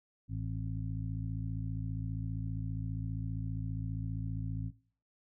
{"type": "harmonic tone with a mistuned harmonic", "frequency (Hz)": 55, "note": "A1", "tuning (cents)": 0, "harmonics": [1, 2, 3, 5], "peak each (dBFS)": [-41, -36, -42, -46], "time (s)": [0.28, 4.72], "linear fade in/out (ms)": 50, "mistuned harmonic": 5, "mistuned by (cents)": -57, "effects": ["noise-tail reverb RT60 0.5 s tail -20 dB re dry"]}